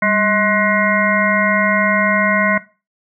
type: harmonic tone with a mistuned harmonic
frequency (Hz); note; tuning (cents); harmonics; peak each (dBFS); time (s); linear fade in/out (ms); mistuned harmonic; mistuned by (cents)
211.7; G#3; +33; 1 / 3 / 5 / 7 / 9 / 10; -20 / -20 / -20 / -20 / -20 / -20; 0.02-2.58; 5; 1; -110
effects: noise-tail reverb RT60 0.3 s tail -17 dB re dry